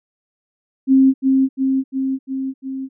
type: tone with echo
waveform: sine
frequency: 266.2 Hz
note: C4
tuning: 30 cents sharp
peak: -8 dBFS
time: 0.87-1.14 s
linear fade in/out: 50 ms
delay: 350 ms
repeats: 5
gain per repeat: -3 dB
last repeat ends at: 2.89 s
effects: none